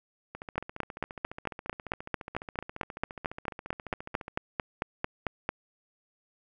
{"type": "two click trains", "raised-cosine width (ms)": 0.5, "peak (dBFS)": [-13, -24], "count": [23, 58], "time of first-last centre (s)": [[0.58, 5.491], [0.35, 4.281]], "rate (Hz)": [4.48, 14.5], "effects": []}